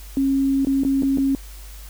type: tone with dropouts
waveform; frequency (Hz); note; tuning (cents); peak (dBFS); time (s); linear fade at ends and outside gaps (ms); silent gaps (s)
sine; 272.1; C#4; -32; -16; 0.17-1.35; 1; 0.649-0.67 / 0.835-0.849 / 1.023-1.032 / 1.174-1.183
effects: added 50 Hz sine -36 dBFS peak until 1.89 s + white hiss -45 dBFS RMS until 1.89 s